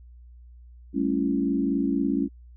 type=chord; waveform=sine; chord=A dominant seventh; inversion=third; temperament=equal with one note detuned; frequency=196 / 220 / 277.2 / 335.2 Hz; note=G3 / A3 / C#4 / E4; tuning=0 / 0 / 0 / +29 cents; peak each=-29 / -29 / -24 / -30 dBFS; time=0.93-2.29 s; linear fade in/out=50 ms; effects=added 60 Hz sine -45 dBFS peak until 2.56 s